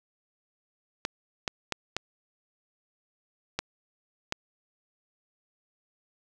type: clicks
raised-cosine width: 0.2 ms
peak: -11 dBFS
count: 6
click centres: 1.051 / 1.478 / 1.723 / 1.966 / 3.59 / 4.324 s
effects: none